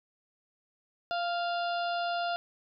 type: harmonic tone with a mistuned harmonic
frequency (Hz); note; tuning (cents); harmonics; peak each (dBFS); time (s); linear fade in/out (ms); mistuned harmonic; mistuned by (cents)
698.5; F5; 0; 1 / 2 / 4 / 5 / 6 / 7; -30 / -36 / -42 / -44 / -46 / -47; 1.11-2.36; 0; 1; -16
effects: none